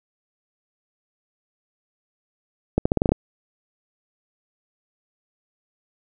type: accelerating click train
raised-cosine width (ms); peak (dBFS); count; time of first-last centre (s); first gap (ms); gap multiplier
2; -4; 8; 2.78-3.12; 75; 0.85
effects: none